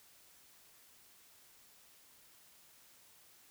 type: silence
effects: white hiss -63 dBFS RMS until 3.5 s